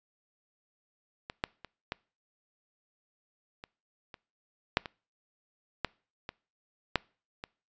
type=clicks; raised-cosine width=0.3 ms; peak=-22 / -12 / -27 / -17 / -27 / -28 / -7 / -22 / -12 / -21 / -8 / -22 dBFS; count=12; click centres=1.299 / 1.439 / 1.647 / 1.921 / 3.639 / 4.142 / 4.771 / 4.858 / 5.847 / 6.291 / 6.957 / 7.439 s; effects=noise-tail reverb RT60 0.4 s tail -25 dB re dry + resampled to 16000 Hz